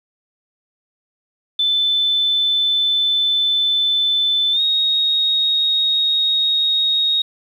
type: tone with pitch glide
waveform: sine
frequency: 3520 to 3751 Hz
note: A7 to A#7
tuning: 0 to +10 cents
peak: -14 dBFS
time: 1.59-7.22 s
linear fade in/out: 5 ms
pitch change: +110 cents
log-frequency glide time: 4.52-4.61 s
effects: 8-bit